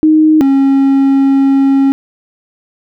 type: tone pair in turn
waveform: sine / triangle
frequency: 311.1 / 272.7 Hz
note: D#4 / C#4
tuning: 0 / -28 cents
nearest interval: major second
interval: 228 cents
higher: first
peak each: -4 dBFS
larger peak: neither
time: 0.03-0.41 / 0.41-1.92 s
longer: second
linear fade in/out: 0 ms
effects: none